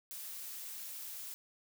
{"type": "noise", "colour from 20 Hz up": "blue", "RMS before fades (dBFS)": -45, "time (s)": [0.11, 1.34], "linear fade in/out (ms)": 0, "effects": []}